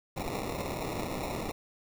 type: noise with sample-and-hold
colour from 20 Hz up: white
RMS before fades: -35 dBFS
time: 0.16-1.52 s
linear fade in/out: 10 ms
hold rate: 1575 Hz
effects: none